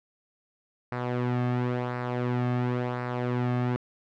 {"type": "tone with flanger", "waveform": "sawtooth", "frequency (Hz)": 123.47, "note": "B2", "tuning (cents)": 0, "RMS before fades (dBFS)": -28, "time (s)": [0.92, 3.76], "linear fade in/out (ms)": 0, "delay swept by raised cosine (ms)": [0.3, 2.1], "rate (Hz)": 0.95, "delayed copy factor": -0.55, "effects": ["low-pass 2000 Hz 12 dB/octave"]}